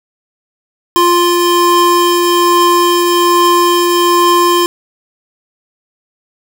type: tone pair together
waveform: square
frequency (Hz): 349.2 / 1046.4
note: F4 / C6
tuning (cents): 0 / 0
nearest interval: octave + perfect fifth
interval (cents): 1900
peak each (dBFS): -11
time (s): 0.96-4.66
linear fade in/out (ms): 0
effects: none